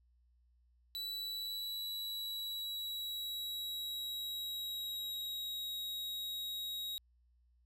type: tone with pitch glide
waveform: 45% pulse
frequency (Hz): 3951 to 3803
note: B7 to A#7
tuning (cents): 0 to +34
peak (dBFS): -38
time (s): 0.95-6.98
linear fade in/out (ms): 0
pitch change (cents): -66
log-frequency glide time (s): 1.13-5.75
effects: added 60 Hz sine -67 dBFS peak until 7.65 s